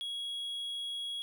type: tone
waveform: triangle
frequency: 3322 Hz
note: G#7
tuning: in tune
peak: -34 dBFS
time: 0.01-1.22 s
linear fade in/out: 0 ms
effects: none